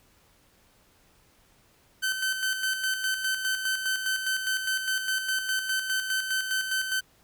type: tone with tremolo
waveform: sawtooth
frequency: 1534 Hz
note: G6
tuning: 38 cents flat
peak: -21 dBFS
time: 2.02-7.01 s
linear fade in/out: 20 ms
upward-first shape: square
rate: 4.9 Hz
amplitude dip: 50%
effects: pink hiss -62 dBFS RMS until 7.23 s